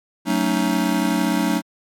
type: chord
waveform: square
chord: D# half-diminished seventh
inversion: first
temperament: just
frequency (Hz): 186.68 / 224 / 280 / 311.1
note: F#3 / A3 / C#4 / D#4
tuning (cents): +16 / +31 / +18 / 0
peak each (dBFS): -24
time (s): 0.25-1.62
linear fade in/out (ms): 50
effects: MP3 64 kbps